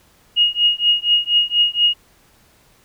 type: tone with tremolo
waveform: sine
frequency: 2871 Hz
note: F7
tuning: 47 cents sharp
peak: -9 dBFS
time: 0.36-1.94 s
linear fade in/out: 20 ms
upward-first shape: triangle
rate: 4.2 Hz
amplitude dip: 100%
effects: pink hiss -54 dBFS RMS until 2.84 s